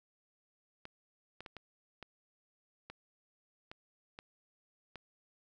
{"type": "clicks", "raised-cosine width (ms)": 0.3, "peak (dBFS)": -30, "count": 9, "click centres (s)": [0.854, 1.406, 1.462, 1.567, 2.027, 2.9, 3.715, 4.189, 4.957], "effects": []}